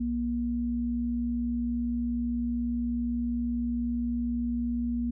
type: tone pair together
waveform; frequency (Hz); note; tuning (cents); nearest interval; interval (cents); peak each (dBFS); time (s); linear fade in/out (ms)
sine; 60.5 / 238.1; B1 / A#3; -35 / +37; 2 octaves; 2372; -35 / -27; 0-5.11; 10
effects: none